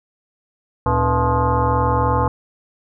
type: tone with frequency modulation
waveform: sine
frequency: 491.5 Hz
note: B4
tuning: 8 cents flat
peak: -14 dBFS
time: 0.86-2.28 s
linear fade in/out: 2 ms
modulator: 188 Hz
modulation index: 3.5
effects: none